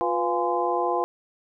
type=tone cluster; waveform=sine; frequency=354 / 495.9 / 696 / 830 / 1030 Hz; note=F4 / B4 / F5 / G#5 / C6; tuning=+23 / +7 / -6 / -1 / -28 cents; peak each=-28 dBFS; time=0.01-1.04 s; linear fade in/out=0 ms; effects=none